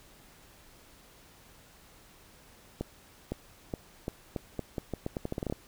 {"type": "accelerating click train", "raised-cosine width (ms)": 2, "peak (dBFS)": -19, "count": 17, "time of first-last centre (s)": [2.81, 5.525], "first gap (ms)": 510, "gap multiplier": 0.82, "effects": ["pink hiss -57 dBFS RMS until 5.67 s"]}